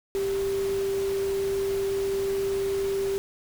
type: tone in noise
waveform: sine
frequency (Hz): 392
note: G4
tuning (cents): 0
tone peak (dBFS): -24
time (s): 0.15-3.18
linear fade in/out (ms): 0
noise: pink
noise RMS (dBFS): -39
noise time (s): 0.15-3.18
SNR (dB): +12
effects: none